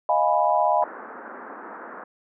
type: chord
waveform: sine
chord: F half-diminished seventh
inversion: third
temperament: equal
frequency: 622.3 / 698.5 / 830.6 / 987.8 Hz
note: Eb5 / F5 / Ab5 / Cb6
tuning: 0 / 0 / 0 / 0 cents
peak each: -23 dBFS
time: 0.09-0.84 s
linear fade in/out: 2 ms
type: band-pass noise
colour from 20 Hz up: white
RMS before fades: -39 dBFS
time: 0.82-2.04 s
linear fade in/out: 5 ms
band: 220 to 1600 Hz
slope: 48 dB/octave
effects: none